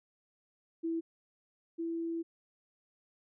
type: tone pair in turn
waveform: sine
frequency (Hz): 329.6 / 332.3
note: E4 / E4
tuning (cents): 0 / +14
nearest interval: unison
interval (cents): 14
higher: second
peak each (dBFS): -31 / -33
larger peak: first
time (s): 0.83-1.01 / 1.78-2.23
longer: second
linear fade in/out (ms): 20
effects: none